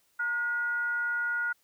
sine tone with frequency modulation, 1438 Hz, F#6, 50 cents flat, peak -27 dBFS, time 0.19-1.53 s, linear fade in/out 10 ms, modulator 519 Hz, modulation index 0.28, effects white hiss -69 dBFS RMS until 1.63 s

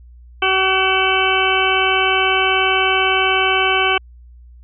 harmonic tone, 379.8 Hz, F#4, 45 cents sharp, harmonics 1 / 2 / 3 / 4 / 6 / 7 / 8, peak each -21 / -21 / -21 / -21 / -21 / -21 / -21 dBFS, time 0.42-3.98 s, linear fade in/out 5 ms, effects added 60 Hz sine -39 dBFS peak until 4.63 s

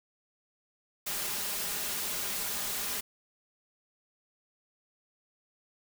white noise with comb filter, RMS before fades -34 dBFS, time 1.06-3.01 s, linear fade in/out 10 ms, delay 4.9 ms, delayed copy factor +0.5, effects none

